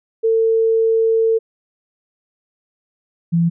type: tone pair in turn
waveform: sine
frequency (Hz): 450 / 168.56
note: A4 / E3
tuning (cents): +39 / +39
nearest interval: octave + perfect fourth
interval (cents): 1700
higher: first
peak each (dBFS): -12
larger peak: neither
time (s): 0.23-1.39 / 3.32-3.5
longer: first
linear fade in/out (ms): 20
effects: none